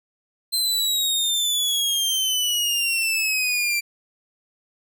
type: exponential sweep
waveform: sawtooth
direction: down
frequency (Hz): 4130 to 2349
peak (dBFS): -17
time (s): 0.52-3.81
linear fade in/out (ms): 20
effects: none